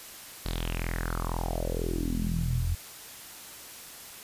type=tone with low-pass filter sweep; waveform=sawtooth; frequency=42.08 Hz; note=E1; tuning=36 cents sharp; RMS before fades=-30 dBFS; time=0.45-2.75 s; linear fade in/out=10 ms; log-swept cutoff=4400 to 88 Hz; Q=5.4; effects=white hiss -45 dBFS RMS until 4.23 s + resampled to 32000 Hz